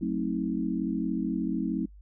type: chord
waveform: sine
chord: F# diminished seventh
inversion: none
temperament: just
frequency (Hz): 185 / 222 / 266.4 / 319.7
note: F#3 / A3 / C4 / Eb4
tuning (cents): 0 / +16 / +31 / +47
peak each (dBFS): -32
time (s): 0.01-1.86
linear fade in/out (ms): 10
effects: noise-tail reverb RT60 0.1 s tail -25 dB re dry + added 50 Hz sine -47 dBFS peak until 2.01 s